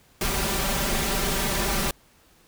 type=noise with comb filter; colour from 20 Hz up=pink; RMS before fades=-25 dBFS; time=0.21-1.91 s; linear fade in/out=2 ms; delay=5.1 ms; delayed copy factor=+0.8; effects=pink hiss -58 dBFS RMS until 2.47 s